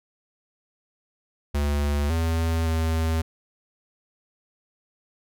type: tone with pitch steps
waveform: square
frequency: 72.5 / 82 / 80.9 Hz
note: D2 / E2 / E2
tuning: -22 / -9 / -32 cents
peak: -22 dBFS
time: 1.54-3.22 s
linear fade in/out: 10 ms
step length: 560 ms
effects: none